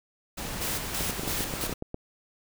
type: noise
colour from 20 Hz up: pink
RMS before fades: -35 dBFS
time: 0.37-1.74 s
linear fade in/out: 10 ms
type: noise with tremolo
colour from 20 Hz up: white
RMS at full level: -32 dBFS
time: 0.61-1.67 s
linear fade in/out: 5 ms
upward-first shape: square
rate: 3 Hz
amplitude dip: 70%
type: clicks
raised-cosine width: 2 ms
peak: -20 dBFS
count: 12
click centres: 1.008 / 1.097 / 1.195 / 1.234 / 1.277 / 1.407 / 1.538 / 1.639 / 1.695 / 1.727 / 1.824 / 1.944 s
effects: none